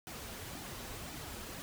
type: noise with flanger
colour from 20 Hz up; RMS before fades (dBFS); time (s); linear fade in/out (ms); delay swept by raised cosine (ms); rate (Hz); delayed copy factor
pink; -45; 0.07-1.62; 0; 1.8 to 6.9; 1.9; -0.65
effects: none